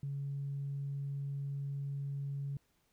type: tone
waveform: sine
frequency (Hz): 140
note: C#3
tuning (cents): +18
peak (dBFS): -35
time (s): 0.03-2.57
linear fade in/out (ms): 2
effects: tanh soft clip ceiling -31 dBFS + pink hiss -75 dBFS RMS until 2.92 s